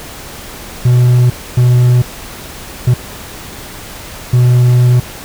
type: tone bursts at uneven times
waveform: triangle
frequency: 123.47 Hz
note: B2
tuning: in tune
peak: -3 dBFS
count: 4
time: 0.85-1.3 / 1.57-2.02 / 2.87-2.94 / 4.33-5 s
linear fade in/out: 5 ms
effects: pink hiss -29 dBFS RMS until 5.24 s